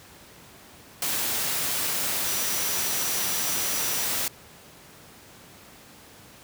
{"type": "tone in noise", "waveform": "sine", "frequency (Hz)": 5860, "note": "F#8", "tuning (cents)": -18, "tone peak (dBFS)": -34, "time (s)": [2.27, 4.05], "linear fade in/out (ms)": 2, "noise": "white", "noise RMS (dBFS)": -27, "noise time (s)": [1.02, 4.28], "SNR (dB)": -10, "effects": ["pink hiss -49 dBFS RMS until 6.43 s", "high-pass 80 Hz 12 dB/octave"]}